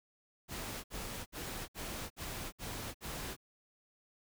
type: noise bursts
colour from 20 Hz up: pink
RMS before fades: -42 dBFS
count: 7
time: 0.48-3.366 s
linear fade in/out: 50 ms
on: 360 ms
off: 61 ms
effects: none